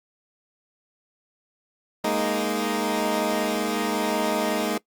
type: chord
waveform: 15% pulse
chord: Ab suspended second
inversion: none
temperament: equal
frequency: 207.7 / 233.1 / 311.1 Hz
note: Ab3 / Bb3 / Eb4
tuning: 0 / 0 / 0 cents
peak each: -21 dBFS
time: 2.04-4.78 s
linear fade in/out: 5 ms
effects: noise-tail reverb RT60 0.1 s tail -21 dB re dry + Opus 48 kbps